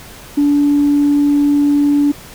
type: tone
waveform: sine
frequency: 288.6 Hz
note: D4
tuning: 30 cents flat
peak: -8 dBFS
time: 0.37-2.12 s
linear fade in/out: 10 ms
effects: tanh soft clip ceiling -5 dBFS + pink hiss -36 dBFS RMS until 2.34 s